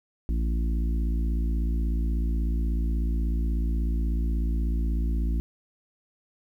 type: harmonic tone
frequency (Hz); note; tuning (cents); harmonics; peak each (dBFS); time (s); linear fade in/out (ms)
56.4; A1; +44; 1 / 3 / 4 / 5 / 6; -23 / -37 / -37 / -39 / -43; 0.29-5.4; 0
effects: 10-bit